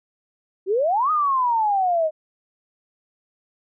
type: exponential two-way sweep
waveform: sine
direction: up then down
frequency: 360.4 to 1264 to 611 Hz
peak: -17 dBFS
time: 0.66-2.11 s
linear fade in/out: 50 ms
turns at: 1.11 s
effects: none